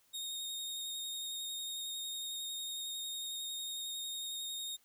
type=tone with vibrato; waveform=sawtooth; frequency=3713 Hz; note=A#7; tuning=8 cents flat; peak=-36 dBFS; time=0.13-4.77 s; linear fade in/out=20 ms; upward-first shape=square; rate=11 Hz; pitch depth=14 cents each way; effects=white hiss -70 dBFS RMS until 4.84 s